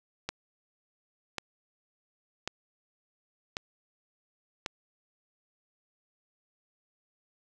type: click train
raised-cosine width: 0.2 ms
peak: -15 dBFS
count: 5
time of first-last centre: 0.29-4.662 s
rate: 0.915 Hz
effects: none